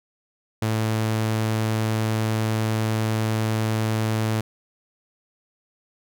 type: tone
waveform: sawtooth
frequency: 110 Hz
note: A2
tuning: in tune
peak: -17 dBFS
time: 0.62-4.41 s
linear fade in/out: 5 ms
effects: none